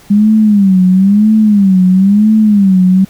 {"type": "tone with vibrato", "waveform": "sine", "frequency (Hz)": 200, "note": "G3", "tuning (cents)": 35, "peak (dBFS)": -4, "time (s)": [0.1, 3.05], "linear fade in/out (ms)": 10, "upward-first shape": "sine", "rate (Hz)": 1, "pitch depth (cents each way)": 150, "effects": ["pink hiss -41 dBFS RMS until 3.09 s"]}